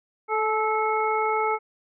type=harmonic tone with a mistuned harmonic; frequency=436.2 Hz; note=A4; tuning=15 cents flat; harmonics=1 / 2 / 3 / 5; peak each=-26 / -25 / -27 / -31 dBFS; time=0.28-1.59 s; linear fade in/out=50 ms; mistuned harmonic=2; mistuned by=-19 cents; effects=none